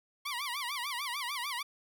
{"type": "tone with vibrato", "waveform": "15% pulse", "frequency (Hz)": 1055, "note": "C6", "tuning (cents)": 14, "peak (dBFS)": -28, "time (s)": [0.25, 1.63], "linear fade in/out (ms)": 10, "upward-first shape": "sine", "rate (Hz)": 6.7, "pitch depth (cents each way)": 200, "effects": []}